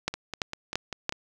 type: two click trains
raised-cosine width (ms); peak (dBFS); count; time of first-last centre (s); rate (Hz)
0.2; -16 / -9; 6 / 4; 0.14-1.124 / 0.08-1.094; 5.08 / 2.96
effects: none